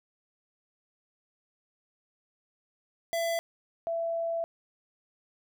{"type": "tone pair in turn", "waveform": ["square", "sine"], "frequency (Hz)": [670, 667.6], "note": ["E5", "E5"], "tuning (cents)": [28, 22], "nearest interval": "unison", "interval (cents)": 6, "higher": "first", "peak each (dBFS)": -28, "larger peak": "neither", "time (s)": [[3.13, 3.39], [3.87, 4.44]], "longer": "second", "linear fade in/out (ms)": 0, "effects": []}